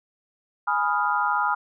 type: chord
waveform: sine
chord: F half-diminished seventh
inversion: first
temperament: equal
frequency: 830.6 / 987.8 / 1244.5 / 1396.9 Hz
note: Ab5 / Cb6 / Eb6 / F6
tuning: 0 / 0 / 0 / 0 cents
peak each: -26 dBFS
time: 0.67-1.55 s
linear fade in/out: 10 ms
effects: none